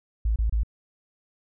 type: tone bursts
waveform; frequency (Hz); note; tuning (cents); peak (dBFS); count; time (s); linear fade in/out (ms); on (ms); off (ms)
sine; 55; A1; 0; -20; 3; 0.25-0.634; 5; 110; 27
effects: none